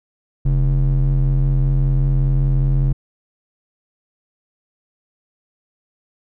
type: ring-modulated tone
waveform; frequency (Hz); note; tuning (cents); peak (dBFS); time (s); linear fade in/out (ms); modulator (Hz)
triangle; 87.31; F2; 0; -8; 0.45-2.93; 10; 47.4
effects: none